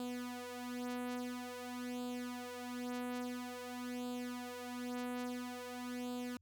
sawtooth tone with flanger, 246.9 Hz, B3, in tune, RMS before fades -43 dBFS, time 0-6.37 s, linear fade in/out 2 ms, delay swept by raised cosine 0.25 to 4.15 ms, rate 0.49 Hz, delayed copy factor +0.75, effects added 89 Hz sine -68 dBFS peak until 6.41 s

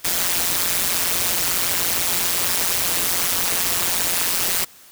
white noise with amplitude modulation, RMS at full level -17 dBFS, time 0.04-4.65 s, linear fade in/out 10 ms, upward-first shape sine, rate 176 Hz, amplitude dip 90%, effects white hiss -47 dBFS RMS until 4.91 s

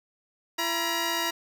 10% pulse tone pair together, 337.3 / 954 Hz, E4 / A#5, +40 / +40 cents, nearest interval octave + tritone, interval 1800 cents, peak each -22 / -19 dBFS, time 0.58-1.31 s, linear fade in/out 10 ms, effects none

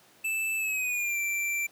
square tone with pitch glide, 2637 to 2349 Hz, E7 to D7, 0 to 0 cents, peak -28 dBFS, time 0.24-1.67 s, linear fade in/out 10 ms, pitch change -200 cents, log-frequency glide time 0.57-1.18 s, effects pink hiss -58 dBFS RMS until 1.71 s + high-pass 200 Hz 12 dB/octave

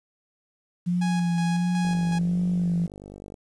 sine tone with vibrato, 174.61 Hz, F3, in tune, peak -21 dBFS, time 0.86-2.87 s, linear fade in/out 20 ms, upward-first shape sine, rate 1.4 Hz, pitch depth 36 cents each way
sawtooth tone with tremolo, 830.6 Hz, G#5, in tune, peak -27 dBFS, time 1.01-2.19 s, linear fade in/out 10 ms, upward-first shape square, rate 2.7 Hz, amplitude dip 45%
click train, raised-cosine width 2 ms, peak -28 dBFS, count 75, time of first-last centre 1.85-3.342 s, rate 49.6 Hz
effects resampled to 22050 Hz + 9-bit

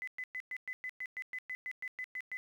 sine tone bursts, 2015 Hz, B6, 34 cents sharp, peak -37 dBFS, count 15, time 0.02-2.37 s, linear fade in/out 0 ms, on 54 ms, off 110 ms, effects 11-bit

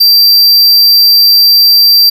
square tone, 4699 Hz, D8, in tune, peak -3 dBFS, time 0-2.1 s, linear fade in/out 10 ms, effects none

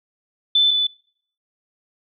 sine tone pair in turn, 3520 / 3490 Hz, A7 / A7, 0 / -15 cents, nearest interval unison, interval 15 cents, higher first, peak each -12 / -16 dBFS, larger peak first, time 0.55-0.71 / 0.71-0.87 s, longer neither, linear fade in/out 5 ms, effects noise-tail reverb RT60 0.6 s tail -24 dB re dry

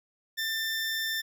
20% pulse tone, 1786 Hz, A6, 25 cents sharp, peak -24 dBFS, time 0.37-1.22 s, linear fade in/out 20 ms, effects none

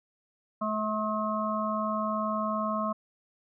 harmonic tone with a mistuned harmonic, 215.1 Hz, A3, 39 cents flat, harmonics 1 / 3 / 5 / 6, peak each -32 / -33 / -31 / -36 dBFS, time 0.61-2.93 s, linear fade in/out 10 ms, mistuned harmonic 6, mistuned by -17 cents, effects none

